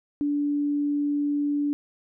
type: tone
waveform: sine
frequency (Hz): 290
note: D4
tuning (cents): -22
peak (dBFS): -22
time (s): 0.21-1.73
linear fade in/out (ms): 0
effects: none